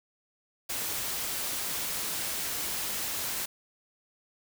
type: noise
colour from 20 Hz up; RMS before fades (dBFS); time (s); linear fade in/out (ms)
white; -33; 0.69-3.46; 10
effects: none